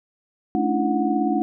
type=tone cluster; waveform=sine; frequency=216.1 / 279.6 / 299.1 / 335 / 733 Hz; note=A3 / C#4 / D4 / E4 / F#5; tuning=-31 / +15 / +32 / +28 / -16 cents; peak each=-25 dBFS; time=0.55-1.42 s; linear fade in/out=0 ms; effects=none